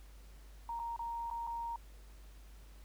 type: tone with dropouts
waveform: sine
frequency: 932.3 Hz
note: A#5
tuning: in tune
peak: -37 dBFS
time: 0.69-1.76 s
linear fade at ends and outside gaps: 2 ms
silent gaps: 0.793-0.797 / 0.963-0.992 / 1.301-1.311 / 1.468-1.473 s
effects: added 50 Hz sine -52 dBFS peak until 2.84 s + pink hiss -64 dBFS RMS until 2.84 s